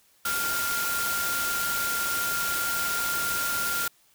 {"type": "tone in noise", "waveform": "sine", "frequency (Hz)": 1396.9, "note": "F6", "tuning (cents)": 0, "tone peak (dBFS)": -28, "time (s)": [0.25, 3.88], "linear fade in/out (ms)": 5, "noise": "white", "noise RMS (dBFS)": -30, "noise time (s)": [0.25, 3.88], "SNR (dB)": -1, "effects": ["white hiss -62 dBFS RMS until 4.14 s"]}